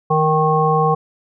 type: harmonic tone with a mistuned harmonic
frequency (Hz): 155.56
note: D#3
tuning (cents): 0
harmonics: 1 / 3 / 5 / 7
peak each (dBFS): -18 / -18 / -18 / -18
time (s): 0.1-0.95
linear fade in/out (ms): 10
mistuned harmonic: 1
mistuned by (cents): +22
effects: none